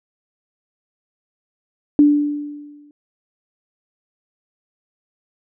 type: tone with exponential decay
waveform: sine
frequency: 292.8 Hz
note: D4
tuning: 5 cents flat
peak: -6 dBFS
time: 1.99-2.91 s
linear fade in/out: 1 ms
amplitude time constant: 200 ms
effects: none